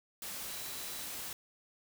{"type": "tone in noise", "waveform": "sine", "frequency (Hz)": 3951, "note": "B7", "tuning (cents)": 0, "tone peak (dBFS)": -51, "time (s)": [0.49, 1.05], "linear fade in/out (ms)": 2, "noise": "white", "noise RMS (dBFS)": -42, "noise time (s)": [0.22, 1.33], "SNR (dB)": -12, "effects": []}